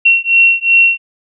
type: beating tone pair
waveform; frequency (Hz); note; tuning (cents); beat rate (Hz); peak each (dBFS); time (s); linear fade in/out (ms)
sine; 2727 / 2729.7; F7 / F7; -42 / -40; 2.7; -10; 0.05-0.98; 10
effects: none